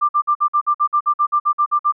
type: tone bursts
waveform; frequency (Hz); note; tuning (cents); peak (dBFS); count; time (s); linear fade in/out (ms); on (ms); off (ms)
sine; 1186; D6; +17; -12; 15; 0.01-1.924; 20; 80; 51
effects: none